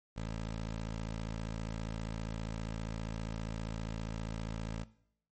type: tone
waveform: 15% pulse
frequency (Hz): 55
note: A1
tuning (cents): 0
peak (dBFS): -31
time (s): 0.16-4.84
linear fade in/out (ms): 10
effects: noise-tail reverb RT60 0.7 s tail -19 dB re dry + MP3 32 kbps